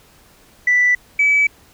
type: tone pair in turn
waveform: sine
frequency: 1975.5 / 2293 Hz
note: B6 / D7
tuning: 0 / -42 cents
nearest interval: minor third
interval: 258 cents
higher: second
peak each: -10 dBFS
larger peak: neither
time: 0.67-0.95 / 1.19-1.47 s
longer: neither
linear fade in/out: 5 ms
effects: tanh soft clip ceiling -7 dBFS + pink hiss -50 dBFS RMS until 1.73 s